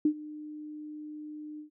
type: tone with ADSR envelope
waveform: sine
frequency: 302.4 Hz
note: D#4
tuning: 49 cents flat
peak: -19 dBFS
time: 0.05-1.7 s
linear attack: 4 ms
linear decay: 77 ms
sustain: -20 dB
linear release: 110 ms
effects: none